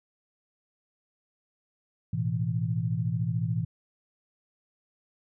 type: chord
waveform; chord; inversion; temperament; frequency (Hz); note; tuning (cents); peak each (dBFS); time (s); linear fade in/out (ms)
sine; A suspended second; none; just; 110 / 123.75 / 165; A2 / B2 / E3; 0 / +4 / +2; -30; 2.13-3.65; 5
effects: none